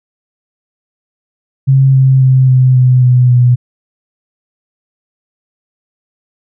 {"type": "tone with pitch steps", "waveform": "sine", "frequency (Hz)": [134.5, 132.57, 130.67, 128.8, 126.95, 125.13, 123.34], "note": ["C3", "C3", "C3", "C3", "B2", "B2", "B2"], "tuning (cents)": [48, 23, -2, -27, 48, 23, -2], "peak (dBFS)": -4, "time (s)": [1.67, 3.56], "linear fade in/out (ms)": 20, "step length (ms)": 270, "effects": []}